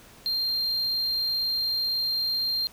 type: tone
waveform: triangle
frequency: 4186 Hz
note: C8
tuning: in tune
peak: -23 dBFS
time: 0.26-2.67 s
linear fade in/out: 0 ms
effects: pink hiss -51 dBFS RMS until 2.72 s

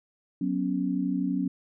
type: chord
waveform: sine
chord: F# suspended fourth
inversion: none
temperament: equal with one note detuned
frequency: 185 / 245 / 277.2 Hz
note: F#3 / B3 / C#4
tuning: 0 / -14 / 0 cents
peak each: -29 / -31 / -28 dBFS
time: 0.41-1.48 s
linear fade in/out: 5 ms
effects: none

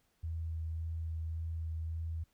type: tone with vibrato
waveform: sine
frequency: 81.2 Hz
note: E2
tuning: 26 cents flat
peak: -35 dBFS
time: 0.23-2.24 s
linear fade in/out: 10 ms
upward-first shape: sine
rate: 1.8 Hz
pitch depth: 13 cents each way
effects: pink hiss -75 dBFS RMS until 2.33 s

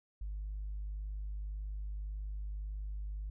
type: tone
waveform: sine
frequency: 50.9 Hz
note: G#1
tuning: 34 cents flat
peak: -36 dBFS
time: 0.21-3.3 s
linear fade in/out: 5 ms
effects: tanh soft clip ceiling -34 dBFS

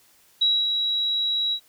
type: tone with ADSR envelope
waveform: sine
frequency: 3879 Hz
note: B7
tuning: 32 cents flat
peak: -16 dBFS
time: 0.41-1.6 s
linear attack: 10 ms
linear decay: 240 ms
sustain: -5 dB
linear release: 73 ms
effects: white hiss -58 dBFS RMS until 1.68 s

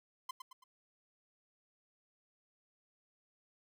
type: tone with echo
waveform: 45% pulse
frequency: 1033 Hz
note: C6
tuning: 22 cents flat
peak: -38 dBFS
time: 0.29-0.31 s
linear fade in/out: 5 ms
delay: 110 ms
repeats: 3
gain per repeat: -7 dB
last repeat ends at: 0.64 s
effects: none

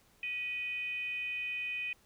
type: tone with frequency modulation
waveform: sine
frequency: 2489 Hz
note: D#7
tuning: in tune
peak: -34 dBFS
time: 0.23-1.93 s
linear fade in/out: 2 ms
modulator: 548 Hz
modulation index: 0.39
effects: pink hiss -66 dBFS RMS until 2.05 s

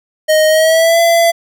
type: tone with pitch glide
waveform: square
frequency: 622.3 to 674.7 Hz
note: D#5 to E5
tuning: 0 to +40 cents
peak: -8 dBFS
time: 0.28-1.32 s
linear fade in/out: 20 ms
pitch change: +140 cents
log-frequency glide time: 0.48-1 s
effects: none

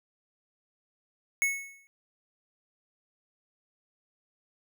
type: tone with exponential decay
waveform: square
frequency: 2200 Hz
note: C#7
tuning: 14 cents flat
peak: -22 dBFS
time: 1.42-1.87 s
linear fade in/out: 0 ms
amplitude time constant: 96 ms
effects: none

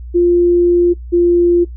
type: tone pair in turn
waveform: sine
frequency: 349.2 / 347.6 Hz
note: F4 / F4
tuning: 0 / -8 cents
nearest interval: unison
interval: 8 cents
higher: first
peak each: -7 dBFS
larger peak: neither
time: 0.14-0.94 / 1.12-1.65 s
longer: first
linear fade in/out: 20 ms
effects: noise-tail reverb RT60 0.1 s tail -18 dB re dry + added 60 Hz sine -26 dBFS peak until 1.76 s

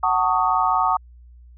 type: chord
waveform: sine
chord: D# half-diminished seventh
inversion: first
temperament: just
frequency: 746.7 / 896 / 1120.1 / 1244.5 Hz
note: F#5 / A5 / C#6 / D#6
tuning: +16 / +31 / +18 / 0 cents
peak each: -22 dBFS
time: 0.03-0.97 s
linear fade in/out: 5 ms
effects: added 60 Hz sine -43 dBFS peak until 1.57 s

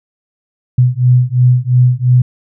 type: beating tone pair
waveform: sine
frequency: 123.6 / 126.5 Hz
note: B2 / B2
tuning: +2 / +42 cents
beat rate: 2.9 Hz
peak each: -10 dBFS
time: 0.78-2.22 s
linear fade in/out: 5 ms
effects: none

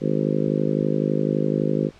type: harmonic tone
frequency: 51.91 Hz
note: G#1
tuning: in tune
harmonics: 3 / 4 / 5 / 6 / 7 / 8 / 9 / 10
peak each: -25 / -26 / -27 / -28 / -28 / -29 / -30 / -30 dBFS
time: 0-1.91 s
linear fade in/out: 50 ms
effects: pink hiss -51 dBFS RMS until 1.99 s + low-pass 5000 Hz 12 dB/octave

